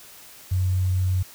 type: tone with quantisation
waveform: sine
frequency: 92.5 Hz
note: F#2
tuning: in tune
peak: -19 dBFS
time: 0.51-1.23 s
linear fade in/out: 10 ms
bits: 8
effects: white hiss -46 dBFS RMS until 1.34 s